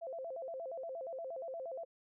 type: tone with vibrato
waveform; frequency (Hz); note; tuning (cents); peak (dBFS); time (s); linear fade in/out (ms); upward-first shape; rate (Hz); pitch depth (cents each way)
sine; 593; D5; +17; -40; 0.01-1.85; 20; square; 8.5; 210
effects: none